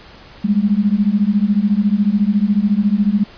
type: beating tone pair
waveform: sine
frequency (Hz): 198.2 / 212.2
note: G3 / G#3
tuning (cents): +19 / +38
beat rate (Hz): 14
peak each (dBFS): -15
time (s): 0.44-3.24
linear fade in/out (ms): 10
effects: pink hiss -41 dBFS RMS until 3.37 s + resampled to 11025 Hz